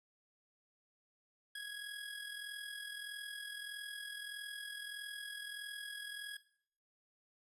25% pulse tone with amplitude modulation, 1661.2 Hz, G#6, in tune, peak -37 dBFS, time 1.55-6.37 s, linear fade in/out 5 ms, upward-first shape sine, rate 41.6 Hz, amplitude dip 50%, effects noise-tail reverb RT60 0.6 s tail -17 dB re dry + resampled to 32000 Hz

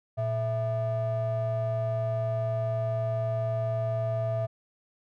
triangle ring-modulated tone, 272 Hz, C#4, 33 cents flat, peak -21 dBFS, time 0.17-4.47 s, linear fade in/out 20 ms, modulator 388 Hz, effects none

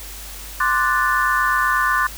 sine chord, D dominant seventh, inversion third, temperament equal, 1046.5 / 1174.7 / 1480 / 1760 Hz, C6 / D6 / F#6 / A6, 0 / 0 / 0 / 0 cents, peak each -21 dBFS, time 0.6-2.07 s, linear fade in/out 5 ms, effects added 50 Hz sine -36 dBFS peak until 2.17 s + white hiss -36 dBFS RMS until 2.17 s

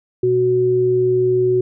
sine tone pair together, 123.47 / 370 Hz, B2 / F#4, 0 / 0 cents, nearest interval octave + perfect fifth, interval 1900 cents, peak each -23 / -13 dBFS, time 0.23-1.61 s, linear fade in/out 5 ms, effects none

